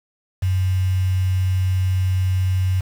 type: tone with quantisation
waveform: sine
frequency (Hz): 93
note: F#2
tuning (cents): +9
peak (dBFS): -16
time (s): 0.42-2.81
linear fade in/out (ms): 10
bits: 6
effects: none